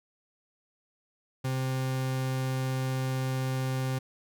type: tone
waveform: 40% pulse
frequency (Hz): 130.81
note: C3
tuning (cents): 0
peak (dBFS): -27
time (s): 1.44-3.99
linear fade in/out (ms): 10
effects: none